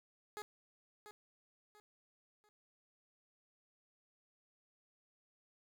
15% pulse tone with echo, 420 Hz, G#4, 19 cents sharp, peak -37 dBFS, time 0.37-0.42 s, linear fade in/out 0 ms, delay 690 ms, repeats 3, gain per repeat -9 dB, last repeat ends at 2.49 s, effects none

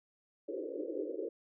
white band-pass noise, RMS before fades -39 dBFS, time 0.48-1.29 s, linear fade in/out 10 ms, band 290 to 540 Hz, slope 96 dB/octave, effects none

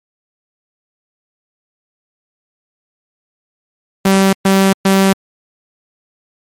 sawtooth tone bursts, 193.4 Hz, G3, 23 cents flat, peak -4 dBFS, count 3, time 4.05-5.13 s, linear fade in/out 5 ms, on 280 ms, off 120 ms, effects MP3 64 kbps

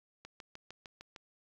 click train, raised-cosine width 0.2 ms, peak -30 dBFS, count 7, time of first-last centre 0.25-1.162 s, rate 6.58 Hz, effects low-pass 7000 Hz 12 dB/octave + 10-bit

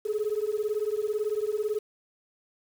sine beating tone pair, 415.3 / 433.3 Hz, G#4 / A4, 0 / -27 cents, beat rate 18 Hz, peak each -28 dBFS, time 0.05-1.79 s, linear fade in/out 10 ms, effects tanh soft clip ceiling -20 dBFS + 8-bit

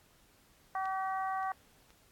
harmonic tone, 381.8 Hz, G4, 46 cents flat, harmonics 2 / 3 / 4 / 5, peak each -34 / -37 / -45 / -46 dBFS, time 0.75-1.52 s, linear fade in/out 2 ms
clicks, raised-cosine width 0.2 ms, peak -35 / -41 / -41 dBFS, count 3, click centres 0.856 / 1.43 / 1.905 s
effects pink hiss -65 dBFS RMS until 2.11 s + AAC 64 kbps

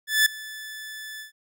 sawtooth tone with ADSR envelope, 1742 Hz, A6, 18 cents flat, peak -11 dBFS, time 0.07-1.32 s, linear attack 190 ms, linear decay 4 ms, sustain -21 dB, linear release 120 ms, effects none

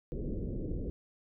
pink low-pass noise, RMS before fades -36 dBFS, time 0.12-0.9 s, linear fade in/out 0 ms, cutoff 490 Hz, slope 48 dB/octave, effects none

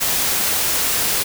white noise, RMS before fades -19 dBFS, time 0-1.24 s, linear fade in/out 20 ms, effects none

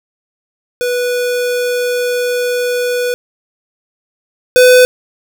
square tone pair in turn, 491.2 / 501.8 Hz, B4 / B4, -9 / +28 cents, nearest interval unison, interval 37 cents, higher second, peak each -14 / -4 dBFS, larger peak second, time 0.81-3.14 / 4.56-4.85 s, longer first, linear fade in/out 0 ms, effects none

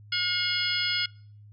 harmonic tone with a mistuned harmonic, 718 Hz, F5, 48 cents sharp, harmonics 2 / 3 / 4 / 5 / 6 / 7, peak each -32 / -32 / -32 / -32 / -32 / -32 dBFS, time 0.12-1.06 s, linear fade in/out 5 ms, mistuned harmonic 5, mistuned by -120 cents, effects noise-tail reverb RT60 0.5 s tail -24 dB re dry + added 104 Hz sine -47 dBFS peak until 1.52 s

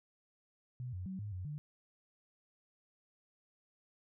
sine tone with pitch steps, 124.8 / 91.5 / 189 / 103.7 / 91.6 / 148.6 Hz, B2 / F#2 / F#3 / G#2 / F#2 / D3, +19 / -19 / +37 / -2 / -17 / +21 cents, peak -39 dBFS, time 0.8-1.58 s, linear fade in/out 0 ms, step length 130 ms, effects none

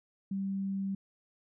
sine tone, 194.9 Hz, G3, 10 cents flat, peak -31 dBFS, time 0.31-0.95 s, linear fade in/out 5 ms, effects none

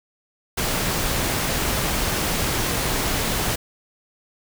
pink noise, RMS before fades -23 dBFS, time 0.57-3.56 s, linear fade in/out 10 ms, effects none

